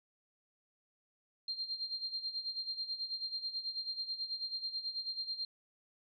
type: tone with tremolo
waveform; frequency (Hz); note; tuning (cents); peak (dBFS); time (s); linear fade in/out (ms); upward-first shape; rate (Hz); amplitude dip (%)
sine; 4186; C8; 0; -34; 1.48-5.45; 2; sine; 9.2; 75
effects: none